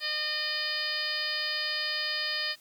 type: harmonic tone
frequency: 609 Hz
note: D#5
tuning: 37 cents flat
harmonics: 1 / 2 / 3 / 4 / 5 / 6 / 7 / 8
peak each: -44 / -44 / -34 / -40 / -37 / -40 / -37 / -33 dBFS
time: 0-2.56 s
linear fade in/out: 50 ms
effects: white hiss -59 dBFS RMS until 2.6 s